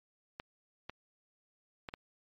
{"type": "clicks", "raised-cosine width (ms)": 0.3, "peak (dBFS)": -24, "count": 4, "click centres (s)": [0.399, 0.896, 1.888, 1.939], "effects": ["low-pass 4000 Hz 12 dB/octave", "MP3 48 kbps"]}